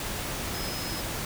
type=tone in noise; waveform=sine; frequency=5110 Hz; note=D#8; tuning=45 cents sharp; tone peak=-38 dBFS; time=0.54-1.01 s; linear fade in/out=2 ms; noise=pink; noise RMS=-33 dBFS; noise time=0-1.25 s; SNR=-8 dB; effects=none